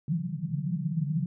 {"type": "band-pass noise", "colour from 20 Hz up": "white", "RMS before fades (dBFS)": -30, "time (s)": [0.08, 1.26], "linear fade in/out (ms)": 2, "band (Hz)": [140, 180], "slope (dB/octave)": 96, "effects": []}